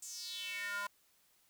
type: tone with high-pass filter sweep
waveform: square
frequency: 203.3 Hz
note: G#3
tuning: 37 cents flat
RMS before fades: -42 dBFS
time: 0.02-0.87 s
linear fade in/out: 5 ms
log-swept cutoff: 7600 to 1100 Hz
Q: 4.8
effects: white hiss -71 dBFS RMS until 1.49 s